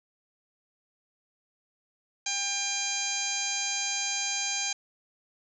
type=harmonic tone; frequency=800 Hz; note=G5; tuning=35 cents sharp; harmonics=1 / 2 / 3 / 4 / 5 / 6 / 7 / 8 / 9; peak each=-40 / -42 / -35 / -39 / -37 / -37 / -43 / -32 / -38 dBFS; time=2.26-4.73 s; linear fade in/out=5 ms; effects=none